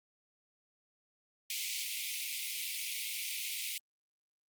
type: high-pass noise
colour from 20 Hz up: pink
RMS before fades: -38 dBFS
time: 1.5-3.78 s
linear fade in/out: 2 ms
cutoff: 2100 Hz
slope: 96 dB/octave
effects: Opus 48 kbps